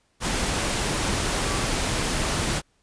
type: tone in noise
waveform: sine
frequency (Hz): 1152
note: D6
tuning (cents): -34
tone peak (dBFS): -35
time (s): 1.41-1.66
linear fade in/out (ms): 50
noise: pink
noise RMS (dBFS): -25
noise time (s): 0.2-2.62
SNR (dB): -13
effects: pink hiss -67 dBFS RMS until 2.82 s + resampled to 22050 Hz